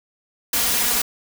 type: noise with comb filter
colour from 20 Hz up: white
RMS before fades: -20 dBFS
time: 0.53-1.02 s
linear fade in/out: 5 ms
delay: 4.2 ms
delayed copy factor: +0.65
effects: none